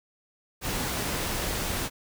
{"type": "noise", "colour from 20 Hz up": "pink", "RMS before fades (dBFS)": -30, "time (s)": [0.61, 1.9], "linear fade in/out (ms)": 50, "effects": []}